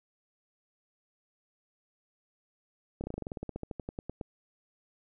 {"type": "slowing click train", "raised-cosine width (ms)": 2, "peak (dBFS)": -23, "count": 20, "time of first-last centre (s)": [3.01, 4.212], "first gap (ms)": 29, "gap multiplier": 1.08, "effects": []}